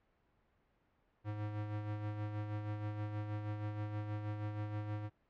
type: tone with tremolo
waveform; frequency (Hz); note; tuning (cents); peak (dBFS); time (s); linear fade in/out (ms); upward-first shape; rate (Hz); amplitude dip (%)
square; 105.2; G#2; +23; -37; 1.24-5.1; 50; sine; 6.3; 45
effects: pink hiss -75 dBFS RMS until 5.29 s + low-pass 2000 Hz 12 dB/octave